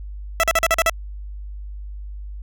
15% pulse tone bursts, 659.3 Hz, E5, in tune, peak -8 dBFS, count 7, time 0.4-0.896 s, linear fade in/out 0 ms, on 34 ms, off 43 ms, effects added 50 Hz sine -30 dBFS peak until 2.42 s

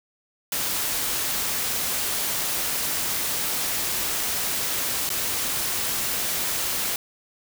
white noise with dropouts, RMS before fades -26 dBFS, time 0.52-6.96 s, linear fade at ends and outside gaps 2 ms, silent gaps 5.092-5.101 s, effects none

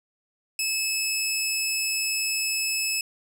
15% pulse tone, 2599 Hz, E7, 25 cents flat, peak -17 dBFS, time 0.59-3.01 s, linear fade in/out 2 ms, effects none

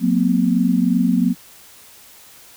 sine tone cluster, 183 / 230.5 / 253.3 Hz, F#3 / A#3 / B3, -19 / -19 / +44 cents, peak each -18 dBFS, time 0-1.35 s, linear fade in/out 50 ms, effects white hiss -45 dBFS RMS until 2.56 s

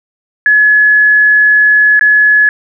sine tone with dropouts, 1700 Hz, G#6, 40 cents sharp, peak -4 dBFS, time 0.46-2.49 s, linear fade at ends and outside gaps 1 ms, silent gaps 1.994-2.01 s, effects none

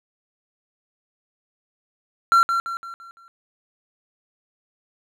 triangle tone with echo, 1364 Hz, F6, 41 cents flat, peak -10 dBFS, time 2.32-2.43 s, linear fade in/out 0 ms, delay 170 ms, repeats 5, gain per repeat -7 dB, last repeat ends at 3.28 s, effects none

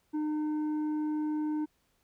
sine tone with tanh clipping, 304.4 Hz, D#4, 38 cents flat, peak -30 dBFS, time 0.13-1.66 s, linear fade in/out 20 ms, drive 6 dB, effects pink hiss -73 dBFS RMS until 2.03 s

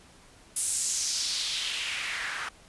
white noise with band-pass filter sweep, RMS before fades -31 dBFS, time 0.56-2.49 s, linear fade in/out 5 ms, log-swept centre 9700 to 1400 Hz, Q 2.5, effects pink hiss -55 dBFS RMS until 2.68 s + resampled to 24000 Hz

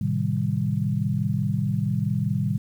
sine chord, A half-diminished seventh, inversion none, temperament equal, 110 / 130.81 / 155.56 / 196 Hz, A2 / C3 / Eb3 / G3, 0 / 0 / 0 / 0 cents, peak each -27 dBFS, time 0.01-2.58 s, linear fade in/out 5 ms, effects 9-bit

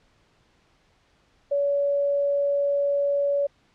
sine tone, 567 Hz, C#5, 39 cents sharp, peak -20 dBFS, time 1.51-3.47 s, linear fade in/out 10 ms, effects pink hiss -63 dBFS RMS until 3.74 s + low-pass 5000 Hz 12 dB/octave

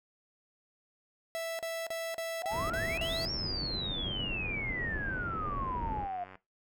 45% pulse tone bursts, 659.3 Hz, E5, in tune, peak -33 dBFS, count 7, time 1.35-3.252 s, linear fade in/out 0 ms, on 240 ms, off 37 ms
sine exponential two-way sweep, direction up then down, 698.5 to 5588 to 698.5 Hz, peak -34 dBFS, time 2.43-6.24 s, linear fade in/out 5 ms, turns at 3.31 s
pink low-pass noise, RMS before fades -39 dBFS, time 2.5-6.08 s, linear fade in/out 50 ms, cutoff 470 Hz, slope 12 dB/octave
click train, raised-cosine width 0.5 ms, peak -34 dBFS, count 363, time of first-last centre 2.52-6.355 s, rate 94.4 Hz
effects noise-tail reverb RT60 0.2 s tail -17 dB re dry

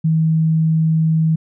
sine tone, 160 Hz, D#3, 49 cents sharp, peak -12 dBFS, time 0.04-1.36 s, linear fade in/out 10 ms, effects none

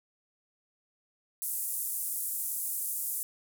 white band-pass noise, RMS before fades -34 dBFS, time 1.42-3.23 s, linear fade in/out 0 ms, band 8900 to 15000 Hz, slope 24 dB/octave, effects none

